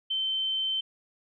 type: tone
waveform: sine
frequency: 3092 Hz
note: G7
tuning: 24 cents flat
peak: -26 dBFS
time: 0.1-0.81 s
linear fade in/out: 10 ms
effects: none